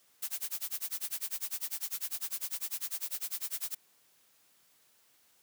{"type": "noise with tremolo", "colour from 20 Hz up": "blue", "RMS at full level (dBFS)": -34, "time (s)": [0.22, 3.75], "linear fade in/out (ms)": 10, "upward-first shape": "sine", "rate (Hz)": 10, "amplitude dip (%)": 100, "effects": ["white hiss -67 dBFS RMS until 5.42 s", "high-pass 100 Hz 12 dB/octave"]}